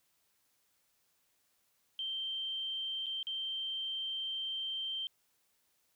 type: tone with dropouts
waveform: sine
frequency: 3136 Hz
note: G7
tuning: in tune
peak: -35 dBFS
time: 1.99-5.07 s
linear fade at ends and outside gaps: 1 ms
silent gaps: 3.06-3.066 / 3.229-3.269 s
effects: white hiss -75 dBFS RMS until 5.95 s